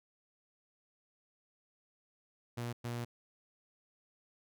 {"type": "tone bursts at uneven times", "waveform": "sawtooth", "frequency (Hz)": 119.4, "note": "A#2", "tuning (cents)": 42, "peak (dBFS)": -33, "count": 2, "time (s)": [[2.57, 2.73], [2.84, 3.05]], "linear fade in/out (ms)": 10, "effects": []}